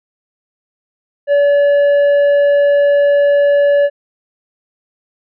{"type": "tone with tanh clipping", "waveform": "triangle", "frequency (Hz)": 572, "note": "D5", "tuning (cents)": -46, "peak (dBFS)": -9, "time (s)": [1.27, 3.9], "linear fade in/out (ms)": 50, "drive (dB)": 10, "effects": []}